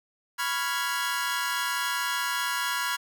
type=chord; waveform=sawtooth; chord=C# dominant seventh; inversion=third; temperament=equal; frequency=987.8 / 1108.7 / 1396.9 / 1661.2 Hz; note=B5 / C#6 / E#6 / G#6; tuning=0 / 0 / 0 / 0 cents; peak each=-28 / -32 / -28 / -28 dBFS; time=0.38-2.97 s; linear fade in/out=20 ms; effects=none